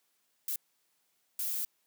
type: noise bursts at uneven times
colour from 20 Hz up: violet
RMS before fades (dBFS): -34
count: 2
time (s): 0.48-0.56 / 1.39-1.65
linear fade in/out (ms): 2
effects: white hiss -75 dBFS RMS until 1.86 s + high-pass 150 Hz 12 dB/octave